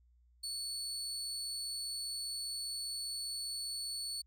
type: tone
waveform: 30% pulse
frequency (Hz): 4435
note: C#8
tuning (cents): 0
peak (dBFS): -35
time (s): 0.43-4.22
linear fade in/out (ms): 10
effects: added 60 Hz sine -64 dBFS peak until 4.26 s